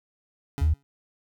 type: tone with exponential decay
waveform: 25% pulse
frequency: 140 Hz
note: C#3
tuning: 18 cents sharp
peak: -25 dBFS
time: 0.58-0.83 s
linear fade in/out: 0 ms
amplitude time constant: 53 ms
type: tone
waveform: sine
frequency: 77.78 Hz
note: D#2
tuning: in tune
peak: -18 dBFS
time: 0.61-0.74 s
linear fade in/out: 10 ms
effects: none